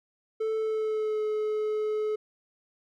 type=tone with pitch glide; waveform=triangle; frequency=440 to 428 Hz; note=A4 to A4; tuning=0 to -48 cents; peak=-24 dBFS; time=0.4-2.16 s; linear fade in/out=10 ms; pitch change=-48 cents; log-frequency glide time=0.56-1.23 s; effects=none